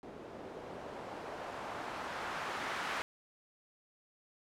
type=noise with low-pass filter sweep; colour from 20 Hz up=blue; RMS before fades=-42 dBFS; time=0.03-3.02 s; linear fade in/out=0 ms; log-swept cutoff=400 to 1500 Hz; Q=1.1; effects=none